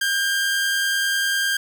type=tone pair together; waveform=sawtooth; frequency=1514 / 1604 Hz; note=F#6 / G6; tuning=+39 / +39 cents; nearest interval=minor second; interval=100 cents; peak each=-28 / -16 dBFS; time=0.01-1.57 s; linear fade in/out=5 ms; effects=9-bit